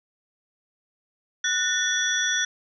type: tone cluster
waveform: sine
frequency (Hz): 1477 / 1811 / 3432 / 5820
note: F#6 / A6 / A7 / F#8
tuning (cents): -3 / +49 / -44 / -29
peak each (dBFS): -27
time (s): 1.44-2.45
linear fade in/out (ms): 5
effects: none